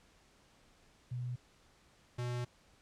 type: tone pair in turn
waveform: sine / square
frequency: 123.47 / 122.19 Hz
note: B2 / B2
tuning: 0 / -18 cents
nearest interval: unison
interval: 18 cents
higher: first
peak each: -36 / -36 dBFS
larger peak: neither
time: 1.11-1.36 / 2.18-2.45 s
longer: second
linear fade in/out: 10 ms
effects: pink hiss -66 dBFS RMS until 2.81 s + low-pass 8000 Hz 12 dB/octave